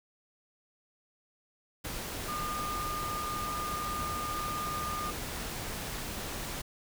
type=tone in noise; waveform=sine; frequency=1212 Hz; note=D#6; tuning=46 cents flat; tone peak=-34 dBFS; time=2.28-5.11 s; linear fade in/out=10 ms; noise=pink; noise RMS=-38 dBFS; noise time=1.84-6.62 s; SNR=+1 dB; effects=none